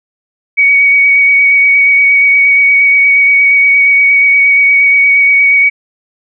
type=tone with vibrato; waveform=sine; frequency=2248 Hz; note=C#7; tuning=24 cents sharp; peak=-4 dBFS; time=0.57-5.7 s; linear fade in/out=20 ms; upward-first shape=square; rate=8.5 Hz; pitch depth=13 cents each way; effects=none